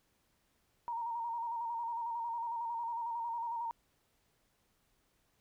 sine tone with vibrato, 932.3 Hz, A#5, in tune, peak -35 dBFS, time 0.88-3.71 s, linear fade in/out 0 ms, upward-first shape square, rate 11 Hz, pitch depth 33 cents each way, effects pink hiss -75 dBFS RMS until 5.4 s

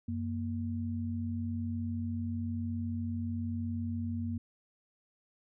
sine tone pair together, 93.2 / 234.2 Hz, F#2 / A#3, +13 / +8 cents, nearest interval octave + major third, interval 1595 cents, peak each -35 / -35 dBFS, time 0.08-4.38 s, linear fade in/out 5 ms, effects none

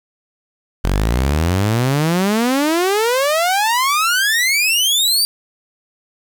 sawtooth exponential sweep, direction up, 43.75 to 4753 Hz, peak -10 dBFS, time 0.84-5.25 s, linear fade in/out 0 ms, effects 7-bit

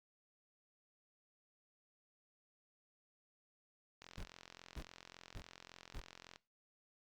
click train, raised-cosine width 0.2 ms, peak -35 dBFS, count 103, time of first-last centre 4.02-6.359 s, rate 43.6 Hz
brown noise bursts, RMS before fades -46 dBFS, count 4, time 4.17-6.006 s, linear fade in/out 10 ms, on 69 ms, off 520 ms
effects noise-tail reverb RT60 0.3 s tail -21 dB re dry + Opus 48 kbps

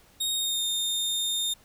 sawtooth tone with pitch glide, 3729 to 3650 Hz, A#7 to A#7, 0 to -37 cents, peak -23 dBFS, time 0.2-1.54 s, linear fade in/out 10 ms, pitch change -37 cents, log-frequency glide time 0.33-0.64 s, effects pink hiss -58 dBFS RMS until 1.64 s

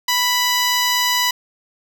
10% pulse tone, 987.8 Hz, B5, in tune, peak -7 dBFS, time 0.08-1.31 s, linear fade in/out 5 ms, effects 7-bit

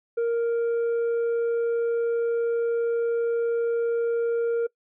sine tone with tanh clipping, 466.2 Hz, A#4, in tune, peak -22 dBFS, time 0.17-4.67 s, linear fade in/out 10 ms, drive 3 dB, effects noise-tail reverb RT60 0.1 s tail -23 dB re dry

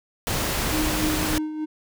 pink noise, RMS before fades -25 dBFS, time 0.27-1.38 s, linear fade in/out 0 ms
triangle tone with tremolo, 308.5 Hz, D#4, 15 cents flat, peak -21 dBFS, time 0.72-1.66 s, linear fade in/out 20 ms, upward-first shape sine, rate 3.4 Hz, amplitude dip 55%
effects none

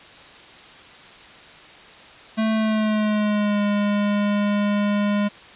square tone with pitch glide, 220 to 205.3 Hz, A3 to G#3, 0 to -20 cents, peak -19 dBFS, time 2.37-5.29 s, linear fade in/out 20 ms, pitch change -120 cents, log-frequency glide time 2.53-3.61 s, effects white hiss -44 dBFS RMS until 5.55 s + resampled to 8000 Hz

